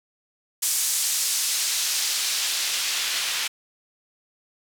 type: noise with band-pass filter sweep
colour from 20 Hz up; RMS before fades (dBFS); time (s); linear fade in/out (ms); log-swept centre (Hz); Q
white; -25; 0.62-3.48; 10; 7900 to 2900; 0.89
effects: none